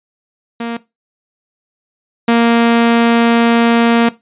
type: tone pair in turn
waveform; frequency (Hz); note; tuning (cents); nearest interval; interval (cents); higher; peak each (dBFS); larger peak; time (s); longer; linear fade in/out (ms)
sawtooth; 233.1 / 233.1; A#3 / A#3; 0 / 0; unison; 0; neither; -15 / -4; second; 0.6-0.77 / 2.28-4.09; second; 5
effects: noise-tail reverb RT60 0.2 s tail -17 dB re dry + resampled to 8000 Hz